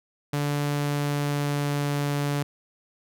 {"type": "tone with pitch glide", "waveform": "sawtooth", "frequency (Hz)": [145.1, 143.93], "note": ["D3", "D3"], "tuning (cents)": [-21, -35], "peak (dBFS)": -20, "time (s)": [0.33, 2.43], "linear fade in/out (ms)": 5, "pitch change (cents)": -14, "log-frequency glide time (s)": [0.69, 2.13], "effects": []}